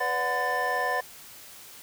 triangle tone cluster, 496.9 / 579 / 735 / 1015 / 1770 Hz, B4 / D5 / F#5 / B5 / A6, +11 / -25 / -12 / +47 / +10 cents, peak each -31 / -32 / -28 / -29 / -27 dBFS, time 0-1.01 s, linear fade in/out 10 ms, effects tanh soft clip ceiling -14 dBFS + white hiss -47 dBFS RMS until 1.82 s

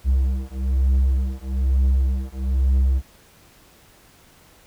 triangle beating tone pair, 65.3 / 66.4 Hz, C2 / C2, -3 / +26 cents, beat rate 1.1 Hz, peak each -18 dBFS, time 0.04-3.02 s, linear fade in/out 50 ms, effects pink hiss -52 dBFS RMS until 4.66 s

